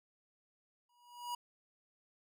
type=tone with exponential growth; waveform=square; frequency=966 Hz; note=B5; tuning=39 cents flat; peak=-36 dBFS; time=0.89-1.35 s; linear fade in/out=5 ms; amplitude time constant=100 ms; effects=none